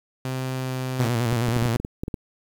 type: tone with pitch glide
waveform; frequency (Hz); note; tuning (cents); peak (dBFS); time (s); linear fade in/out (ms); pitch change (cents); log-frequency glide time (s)
sawtooth; 130 to 129.03; C3 to C3; -11 to -24; -22; 0.25-1.08; 2; -13; 0.57-0.79
type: tone with vibrato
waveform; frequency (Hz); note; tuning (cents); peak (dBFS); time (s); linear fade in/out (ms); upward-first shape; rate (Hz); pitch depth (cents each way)
sawtooth; 118.5; A#2; +29; -17; 0.99-1.77; 10; square; 9.4; 67
type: clicks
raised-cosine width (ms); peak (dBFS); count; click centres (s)
3; -15; 11; 1.328 / 1.486 / 1.565 / 1.625 / 1.657 / 1.76 / 1.8 / 1.849 / 2.035 / 2.081 / 2.142
effects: 8-bit